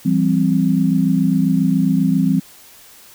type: chord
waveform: sine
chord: C major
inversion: first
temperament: equal with one note detuned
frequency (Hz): 168.57 / 196 / 261.6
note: E3 / G3 / C4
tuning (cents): +39 / 0 / 0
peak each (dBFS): -17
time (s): 0.05-2.4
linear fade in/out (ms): 10
effects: white hiss -44 dBFS RMS until 3.14 s